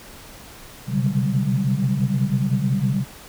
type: tone cluster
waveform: sine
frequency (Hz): 127.2 / 133.2 / 143.4 / 189.7 / 199.2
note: C3 / C3 / D3 / F#3 / G3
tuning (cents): -48 / +31 / -41 / +43 / +28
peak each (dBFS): -24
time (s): 0.87-3.05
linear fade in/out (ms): 50
effects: tanh soft clip ceiling -8 dBFS + pink hiss -42 dBFS RMS until 3.28 s